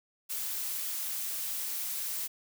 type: noise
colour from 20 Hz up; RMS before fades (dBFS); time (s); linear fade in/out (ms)
blue; -35; 0.29-2.28; 20
effects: none